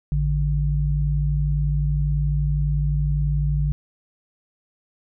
sine tone pair together, 55 / 146.83 Hz, A1 / D3, 0 / 0 cents, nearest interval octave + perfect fourth, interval 1700 cents, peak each -21 dBFS, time 0.12-3.72 s, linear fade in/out 0 ms, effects none

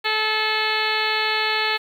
harmonic tone, 433.5 Hz, A4, 26 cents flat, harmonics 1 / 2 / 3 / 4 / 5 / 6 / 7 / 8 / 9 / 10, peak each -30 / -27 / -29 / -26 / -27 / -28 / -31 / -31 / -32 / -28 dBFS, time 0.04-1.78 s, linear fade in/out 20 ms, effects 8-bit

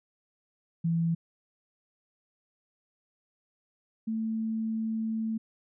sine tone pair in turn, 166.4 / 222.1 Hz, E3 / A3, +17 / +16 cents, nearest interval perfect fourth, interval 499 cents, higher second, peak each -24 / -28 dBFS, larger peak first, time 0.84-1.15 / 4.07-5.38 s, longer second, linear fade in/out 10 ms, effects none

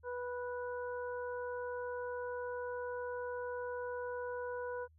harmonic tone, 491.7 Hz, B4, 8 cents flat, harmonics 1 / 2 / 3, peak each -39 / -45 / -47 dBFS, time 0.03-4.88 s, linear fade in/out 50 ms, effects added 79 Hz sine -62 dBFS peak until 4.98 s

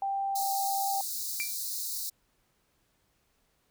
sine tone, 787 Hz, G5, 7 cents sharp, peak -28 dBFS, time 0.02-1.01 s, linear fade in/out 2 ms
white high-pass noise, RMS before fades -35 dBFS, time 0.35-2.1 s, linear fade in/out 10 ms, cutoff 3900 Hz, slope 96 dB/octave
40% pulse tone with exponential decay, 2349 Hz, D7, in tune, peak -27 dBFS, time 1.4-1.56 s, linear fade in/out 0 ms, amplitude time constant 34 ms
effects pink hiss -72 dBFS RMS until 3.7 s

